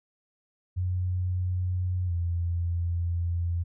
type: tone with pitch glide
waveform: sine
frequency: 90.9 to 85.9 Hz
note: F#2 to F2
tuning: -30 to -28 cents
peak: -25 dBFS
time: 0.76-3.64 s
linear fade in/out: 20 ms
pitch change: -98 cents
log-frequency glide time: 2.06-2.12 s
effects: none